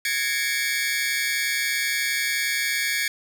sawtooth tone cluster, 1665 / 1822 / 2166 / 2297 Hz, G#6 / A#6 / C#7 / D7, +4 / -40 / -41 / -39 cents, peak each -24 / -27 / -25 / -24 dBFS, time 0.05-3.08 s, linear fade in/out 2 ms, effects none

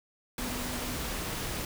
sine tone in noise, 246.9 Hz, B3, in tune, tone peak -39 dBFS, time 0.39-0.95 s, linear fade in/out 2 ms, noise pink, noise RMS -35 dBFS, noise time 0.38-1.65 s, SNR -7 dB, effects none

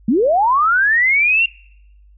sine linear sweep, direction up, 196 to 2794 Hz, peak -11 dBFS, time 0.08-1.46 s, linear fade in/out 5 ms, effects noise-tail reverb RT60 0.8 s tail -25 dB re dry + added 50 Hz sine -44 dBFS peak until 2.17 s

